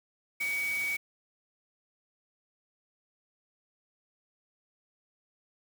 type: tone in noise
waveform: sine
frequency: 2260 Hz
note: C#7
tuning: 33 cents sharp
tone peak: -29 dBFS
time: 0.4-0.97 s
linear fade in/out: 10 ms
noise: white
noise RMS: -42 dBFS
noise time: 0.4-0.97 s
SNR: +10 dB
effects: none